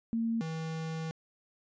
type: tone pair in turn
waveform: sine / square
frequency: 228.3 / 160.9 Hz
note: A#3 / E3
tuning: -36 / -42 cents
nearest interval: tritone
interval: 606 cents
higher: first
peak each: -28 / -35 dBFS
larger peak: first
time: 0.13-0.41 / 0.41-1.11 s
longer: second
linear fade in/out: 0 ms
effects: resampled to 16000 Hz